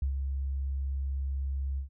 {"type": "tone with ADSR envelope", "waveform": "sine", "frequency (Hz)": 68, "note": "C#2", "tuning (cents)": -33, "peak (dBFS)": -25, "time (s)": [0.02, 1.89], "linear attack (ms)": 4, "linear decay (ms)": 100, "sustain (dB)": -4, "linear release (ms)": 110, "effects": []}